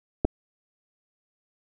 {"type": "clicks", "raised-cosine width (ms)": 2, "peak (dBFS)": -9, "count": 2, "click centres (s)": [0.248, 0.251], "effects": []}